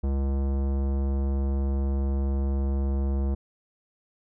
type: tone with tanh clipping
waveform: sine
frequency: 68.3 Hz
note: C#2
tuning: 25 cents flat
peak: -25 dBFS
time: 0.03-3.35 s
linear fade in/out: 10 ms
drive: 18 dB
effects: none